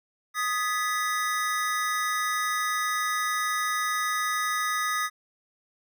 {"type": "chord", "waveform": "square", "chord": "G# minor", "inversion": "second", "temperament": "equal with one note detuned", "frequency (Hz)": [1244.5, 1700, 1975.5], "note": ["D#6", "G#6", "B6"], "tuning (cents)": [0, 40, 0], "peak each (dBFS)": [-28, -34, -32], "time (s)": [0.34, 5.1], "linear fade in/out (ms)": 50, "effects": []}